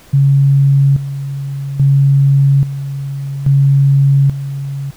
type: tone with tremolo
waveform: sine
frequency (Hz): 138.59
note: C#3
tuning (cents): 0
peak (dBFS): -6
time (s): 0.13-4.91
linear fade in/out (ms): 10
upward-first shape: square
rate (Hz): 0.6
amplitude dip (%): 75
effects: pink hiss -43 dBFS RMS until 4.96 s